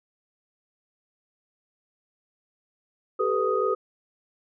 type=tone cluster; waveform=sine; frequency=387.5 / 433.8 / 496.6 / 1247 Hz; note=G4 / A4 / B4 / D#6; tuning=-20 / -25 / +9 / +3 cents; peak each=-27 dBFS; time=3.19-3.75 s; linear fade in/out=10 ms; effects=none